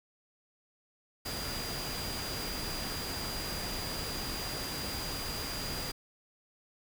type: tone in noise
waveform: sine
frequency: 4820 Hz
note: D8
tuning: 44 cents sharp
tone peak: -40 dBFS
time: 1.25-5.92 s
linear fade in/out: 10 ms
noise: pink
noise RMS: -38 dBFS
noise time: 1.25-5.92 s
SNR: -5 dB
effects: none